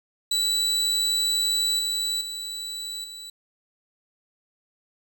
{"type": "tone with level steps", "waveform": "35% pulse", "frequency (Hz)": 3951, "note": "B7", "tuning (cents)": 0, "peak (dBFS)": [-19, -22, -29, -35], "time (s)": [0.31, 3.3], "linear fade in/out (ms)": 5, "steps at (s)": [1.79, 2.21, 3.04], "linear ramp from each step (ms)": 2, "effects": []}